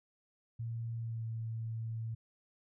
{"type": "tone with pitch glide", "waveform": "sine", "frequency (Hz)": [115.3, 112.99], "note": ["A#2", "A2"], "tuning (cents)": [-19, 46], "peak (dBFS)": -36, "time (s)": [0.59, 2.15], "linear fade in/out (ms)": 10, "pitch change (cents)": -35, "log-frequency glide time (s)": [0.96, 1.26], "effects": []}